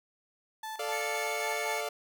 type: tone with tremolo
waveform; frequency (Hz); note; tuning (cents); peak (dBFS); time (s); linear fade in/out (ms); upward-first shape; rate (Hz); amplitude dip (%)
35% pulse; 875; A5; -10; -35; 0.63-1.8; 5; square; 3.9; 60
type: chord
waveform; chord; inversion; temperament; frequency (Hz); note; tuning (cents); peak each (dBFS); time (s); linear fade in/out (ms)
sawtooth; D minor; second; equal; 440 / 587.3 / 698.5; A4 / D5 / F5; 0 / 0 / 0; -33; 0.79-1.89; 5
type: tone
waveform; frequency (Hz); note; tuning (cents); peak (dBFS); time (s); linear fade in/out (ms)
45% pulse; 2200; C#7; -14; -37; 0.92-1.81; 5
effects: none